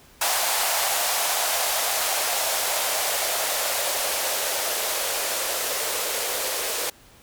violet noise with band-pass filter sweep, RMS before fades -25 dBFS, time 0.21-6.9 s, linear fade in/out 5 ms, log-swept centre 740 to 470 Hz, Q 3, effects pink hiss -52 dBFS RMS until 7.22 s

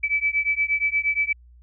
sine beating tone pair, 2300 / 2308.5 Hz, D7 / D7, -37 / -30 cents, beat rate 8.5 Hz, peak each -23 dBFS, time 0.03-1.33 s, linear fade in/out 10 ms, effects added 60 Hz sine -47 dBFS peak until 1.62 s

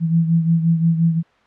sine beating tone pair, 164.7 / 170.4 Hz, E3 / F3, -1 / -42 cents, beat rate 5.7 Hz, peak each -14 / -21 dBFS, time 0-1.23 s, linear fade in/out 50 ms, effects white hiss -55 dBFS RMS until 1.46 s + low-pass 2000 Hz 12 dB/octave

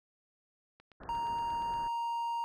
click train, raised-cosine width 0.3 ms, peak -40 dBFS, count 9, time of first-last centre 0.8-1.739 s, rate 8.52 Hz
pink low-pass noise, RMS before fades -49 dBFS, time 1-1.88 s, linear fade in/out 5 ms, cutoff 1800 Hz, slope 96 dB/octave
triangle tone, 934 Hz, A#5, 3 cents sharp, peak -30 dBFS, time 1.09-2.44 s, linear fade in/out 0 ms
effects none

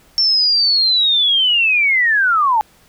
sine linear sweep, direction down, 5440 to 836 Hz, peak -11 dBFS, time 0.18-2.61 s, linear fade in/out 0 ms, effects pink hiss -51 dBFS RMS until 2.88 s

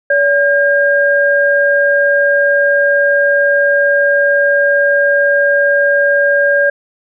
sine tone pair together, 570 / 1612.2 Hz, C#5 / G6, +48 / +48 cents, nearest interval octave + tritone, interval 1800 cents, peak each -11 dBFS, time 0.1-6.7 s, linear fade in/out 5 ms, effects none

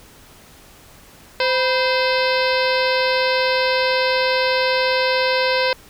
harmonic tone with a mistuned harmonic, 517 Hz, C5, 21 cents flat, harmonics 1 / 2 / 3 / 4 / 5 / 6 / 7 / 8 / 9 / 10, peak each -19 / -23 / -25 / -26 / -26 / -31 / -31 / -28 / -30 / -31 dBFS, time 1.4-5.73 s, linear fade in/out 2 ms, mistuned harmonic 2, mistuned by -92 cents, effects pink hiss -46 dBFS RMS until 5.89 s

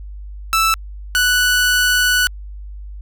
sawtooth tone pair in turn, 1320 / 1481.6 Hz, E6 / F#6, +2 / +2 cents, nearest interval major second, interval 200 cents, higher second, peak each -9 dBFS, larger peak neither, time 0.53-0.74 / 1.15-2.27 s, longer second, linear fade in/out 0 ms, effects added 50 Hz sine -29 dBFS peak until 3.01 s

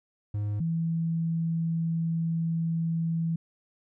triangle / sine tone pair in turn, 103.83 / 164.82 Hz, G#2 / E3, 0 / 0 cents, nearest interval minor sixth, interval 800 cents, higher second, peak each -25 dBFS, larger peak neither, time 0.34-0.6 / 0.6-3.36 s, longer second, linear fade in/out 5 ms, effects none

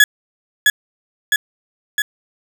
35% pulse tone with echo, 1692 Hz, G#6, 32 cents sharp, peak -4 dBFS, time 0-0.04 s, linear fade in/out 2 ms, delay 660 ms, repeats 3, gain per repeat -3 dB, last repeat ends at 2.02 s, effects none

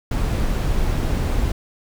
brown noise, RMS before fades -20 dBFS, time 0.11-1.52 s, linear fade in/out 5 ms, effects none

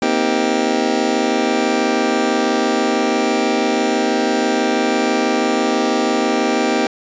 25% pulse chord, C minor seventh, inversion third, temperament just, 235.5 / 261.6 / 314 / 392.4 Hz, Bb3 / C4 / Eb4 / G4, +18 / 0 / +16 / +2 cents, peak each -17 dBFS, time 0.02-6.87 s, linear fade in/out 2 ms, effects resampled to 16000 Hz

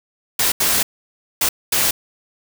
white noise bursts at uneven times, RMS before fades -17 dBFS, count 4, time 0.39-0.52 / 0.6-0.83 / 1.41-1.49 / 1.72-1.91 s, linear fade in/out 5 ms, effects none

